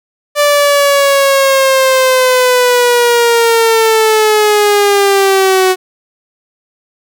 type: linear sweep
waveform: sawtooth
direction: down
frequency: 587.3 to 370 Hz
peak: -3 dBFS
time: 0.35-5.76 s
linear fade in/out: 50 ms
effects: none